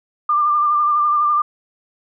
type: tone with vibrato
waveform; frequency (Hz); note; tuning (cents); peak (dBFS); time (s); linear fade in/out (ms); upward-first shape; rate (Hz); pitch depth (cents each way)
sine; 1191; D6; +24; -13; 0.29-1.42; 5; sine; 12; 29
effects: none